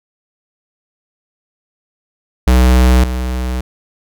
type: tone pair in turn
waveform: square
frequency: 62.8 / 62.8 Hz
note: B1 / B1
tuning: +30 / +30 cents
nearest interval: unison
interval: 0 cents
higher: neither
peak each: -7 / -17 dBFS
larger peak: first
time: 2.47-3.04 / 3.04-3.61 s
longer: neither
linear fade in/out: 5 ms
effects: none